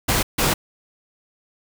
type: noise bursts at uneven times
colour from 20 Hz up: pink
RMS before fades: -19 dBFS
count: 2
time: 0.08-0.23 / 0.38-0.54 s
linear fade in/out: 10 ms
effects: none